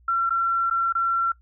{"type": "tone with dropouts", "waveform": "sine", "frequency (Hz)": 1359, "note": "F6", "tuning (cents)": -48, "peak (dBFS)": -19, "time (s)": [0.08, 1.32], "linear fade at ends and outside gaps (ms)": 5, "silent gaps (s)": [[0.295, 0.305], [0.7, 0.709], [0.926, 0.951]], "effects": ["noise-tail reverb RT60 0.1 s tail -20 dB re dry", "added 60 Hz sine -53 dBFS peak until 1.41 s"]}